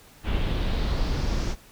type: noise with low-pass filter sweep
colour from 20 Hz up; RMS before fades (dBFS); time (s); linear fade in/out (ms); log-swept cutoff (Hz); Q
brown; -25; 0.23-1.56; 50; 3000 to 6100; 2.7
effects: pink hiss -52 dBFS RMS until 1.71 s